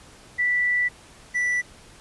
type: tone pair in turn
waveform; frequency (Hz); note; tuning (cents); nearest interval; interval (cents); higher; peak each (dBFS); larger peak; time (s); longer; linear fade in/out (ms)
sine / triangle; 1967 / 1967; B6 / B6; -7 / -7; unison; 0; neither; -19; neither; 0.38-0.89 / 1.34-1.62; first; 20
effects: pink hiss -49 dBFS RMS until 2 s + resampled to 24000 Hz